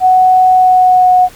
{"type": "tone with pitch glide", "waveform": "sine", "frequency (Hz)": [742, 731.8], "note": ["F#5", "F#5"], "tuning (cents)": [5, -19], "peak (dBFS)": -4, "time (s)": [0, 1.29], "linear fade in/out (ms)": 50, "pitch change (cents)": -24, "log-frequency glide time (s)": [0.5, 1.16], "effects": ["pink hiss -38 dBFS RMS until 1.35 s"]}